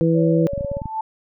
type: harmonic tone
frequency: 164.81 Hz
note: E3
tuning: in tune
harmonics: 1 / 2 / 3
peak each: -17 / -19 / -20 dBFS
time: 0.01-0.47 s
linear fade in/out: 0 ms
type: tone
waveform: sine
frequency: 563 Hz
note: C#5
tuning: 27 cents sharp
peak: -24 dBFS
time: 0.13-0.82 s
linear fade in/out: 50 ms
type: clicks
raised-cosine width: 5 ms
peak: -16 dBFS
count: 8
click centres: 0.534 / 0.578 / 0.609 / 0.647 / 0.716 / 0.769 / 0.818 / 0.857 s
type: tone with exponential growth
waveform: sine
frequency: 880 Hz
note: A5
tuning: in tune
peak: -19 dBFS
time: 0.59-1.01 s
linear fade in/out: 5 ms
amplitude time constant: 90 ms
effects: none